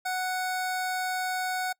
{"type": "tone", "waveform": "25% pulse", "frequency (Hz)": 740, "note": "F#5", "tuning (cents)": 0, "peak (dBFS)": -24, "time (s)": [0.05, 1.73], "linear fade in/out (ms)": 10, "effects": ["noise-tail reverb RT60 0.1 s tail -26 dB re dry"]}